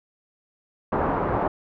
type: low-pass noise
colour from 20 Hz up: white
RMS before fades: -24 dBFS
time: 0.92-1.48 s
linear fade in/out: 5 ms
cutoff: 1100 Hz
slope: 24 dB/octave
effects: none